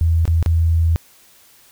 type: tone with dropouts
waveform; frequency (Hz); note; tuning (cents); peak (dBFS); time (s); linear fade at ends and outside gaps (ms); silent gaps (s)
sine; 82.41; E2; 0; -12; 0.01-0.96; 0; 0.254-0.278 / 0.427-0.461
effects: white hiss -50 dBFS RMS until 1.71 s